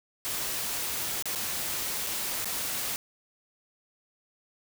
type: noise with dropouts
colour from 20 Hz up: white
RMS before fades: -32 dBFS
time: 0.25-2.96 s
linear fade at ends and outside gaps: 0 ms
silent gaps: 1.224-1.256 / 1.351-1.357 / 2.066-2.07 / 2.445-2.456 s
effects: none